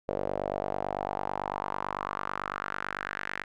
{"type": "tone with band-pass filter sweep", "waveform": "sawtooth", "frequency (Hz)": 49, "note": "G1", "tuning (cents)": 0, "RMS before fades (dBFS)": -34, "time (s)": [0.08, 3.44], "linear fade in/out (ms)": 10, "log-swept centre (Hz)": [540, 1800], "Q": 3.4, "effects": []}